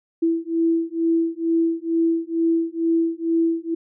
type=beating tone pair; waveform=sine; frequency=329.6 / 331.8 Hz; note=E4 / E4; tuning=0 / +11 cents; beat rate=2.2 Hz; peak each=-21 dBFS; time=0.22-3.75 s; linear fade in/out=10 ms; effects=none